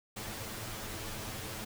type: noise with comb filter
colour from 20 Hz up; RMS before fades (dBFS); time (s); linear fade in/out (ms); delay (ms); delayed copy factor
pink; -41; 0.16-1.65; 10; 9.2; +0.65
effects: none